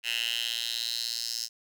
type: tone with high-pass filter sweep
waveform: 10% pulse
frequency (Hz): 116.54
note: A#2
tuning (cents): 0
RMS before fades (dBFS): -32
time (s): 0.03-1.49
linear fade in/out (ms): 50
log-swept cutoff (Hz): 2600 to 5300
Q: 4.5
effects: none